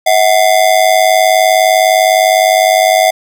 square ring-modulated tone, 694 Hz, F5, 11 cents flat, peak -4 dBFS, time 0.06-3.11 s, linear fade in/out 10 ms, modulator 49.9 Hz, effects none

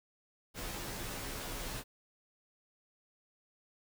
pink noise with comb filter, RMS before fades -41 dBFS, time 0.54-1.84 s, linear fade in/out 50 ms, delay 13 ms, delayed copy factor -0.85, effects none

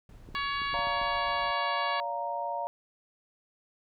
brown noise, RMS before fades -49 dBFS, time 0.09-1.51 s, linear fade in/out 2 ms
clicks, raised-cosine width 3 ms, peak -33 dBFS, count 7, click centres 0.289 / 0.345 / 0.618 / 0.733 / 0.791 / 0.871 / 1.015 s
harmonic tone, 562 Hz, C#5, 24 cents sharp, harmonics 2 / 3 / 4 / 5 / 6 / 7 / 8, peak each -32 / -36 / -38 / -40 / -42 / -43 / -44 dBFS, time 0.35-2 s, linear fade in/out 0 ms
sine chord, Bb major, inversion first, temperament equal with one note detuned, 573.6 / 698.5 / 932.3 Hz, D5 / F5 / Bb5, -41 / 0 / 0 cents, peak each -37 / -35 / -33 dBFS, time 0.74-2.67 s, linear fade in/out 0 ms
effects none

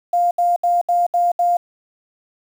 sine tone bursts, 700 Hz, F5, 4 cents sharp, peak -13 dBFS, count 6, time 0.13-1.57 s, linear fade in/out 5 ms, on 180 ms, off 72 ms, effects 7-bit

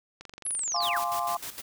click train, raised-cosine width 0.2 ms, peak -26 dBFS, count 18, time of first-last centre 0.21-0.933 s, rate 23.5 Hz
sine linear sweep, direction down, 11175 to 830.6 Hz, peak -28 dBFS, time 0.45-1 s, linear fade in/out 5 ms
sine chord, D half-diminished seventh, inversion first, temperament equal, 698.5 / 830.6 / 1046.5 / 1174.7 Hz, F5 / Ab5 / C6 / D6, 0 / 0 / 0 / 0 cents, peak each -31 / -34 / -31 / -34 dBFS, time 0.74-1.37 s, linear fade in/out 5 ms
white noise with tremolo, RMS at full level -37 dBFS, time 0.81-1.62 s, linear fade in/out 20 ms, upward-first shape square, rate 6.5 Hz, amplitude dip 70%
effects none

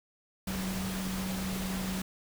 sine tone in noise, 188.7 Hz, F#3, 34 cents sharp, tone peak -33 dBFS, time 0.47-2.02 s, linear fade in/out 5 ms, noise pink, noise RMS -38 dBFS, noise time 0.47-2.02 s, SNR +2 dB, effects none

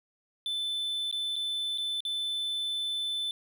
triangle tone with dropouts, 3520 Hz, A7, in tune, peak -28 dBFS, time 0.46-3.31 s, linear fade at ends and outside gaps 1 ms, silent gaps 1.113-1.126 / 1.358-1.363 / 1.776-1.782 / 2.005-2.051 s, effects none

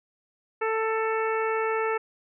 harmonic tone, 443.2 Hz, A4, 13 cents sharp, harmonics 1 / 2 / 3 / 4 / 5 / 6, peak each -26 / -31 / -31 / -35 / -36 / -40 dBFS, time 0.61-1.98 s, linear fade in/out 10 ms, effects none

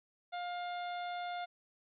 harmonic tone, 707 Hz, F5, 21 cents sharp, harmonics 1 / 2 / 3 / 4 / 5 / 6, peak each -38 / -47 / -50 / -59 / -51 / -60 dBFS, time 0.32-1.46 s, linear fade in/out 20 ms, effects none

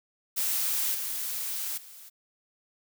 blue noise with level steps, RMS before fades -28 / -33 / -48 dBFS, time 0.36-2.1 s, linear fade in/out 20 ms, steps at 0.94 / 1.77 s, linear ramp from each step 10 ms, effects none

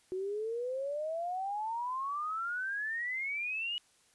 sine exponential sweep, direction up, 365.7 to 2937 Hz, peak -33 dBFS, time 0.12-3.78 s, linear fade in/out 0 ms, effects white hiss -67 dBFS RMS until 4.14 s + resampled to 24000 Hz

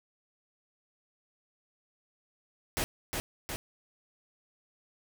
pink noise with echo, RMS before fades -31 dBFS, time 2.77-2.84 s, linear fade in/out 0 ms, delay 360 ms, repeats 2, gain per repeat -3 dB, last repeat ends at 3.56 s, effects none

